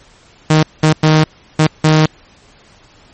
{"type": "tone bursts at uneven times", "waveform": "sawtooth", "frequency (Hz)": 155.7, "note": "D#3", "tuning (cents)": 2, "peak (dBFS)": -3, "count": 5, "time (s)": [[0.5, 0.63], [0.83, 0.93], [1.03, 1.24], [1.59, 1.67], [1.84, 2.06]], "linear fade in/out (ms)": 5, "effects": ["pink hiss -46 dBFS RMS until 3.13 s", "MP3 32 kbps"]}